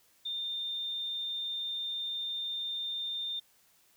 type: tone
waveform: sine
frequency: 3613 Hz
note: A7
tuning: 45 cents sharp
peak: -33 dBFS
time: 0.25-3.4 s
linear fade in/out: 10 ms
effects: white hiss -66 dBFS RMS until 3.96 s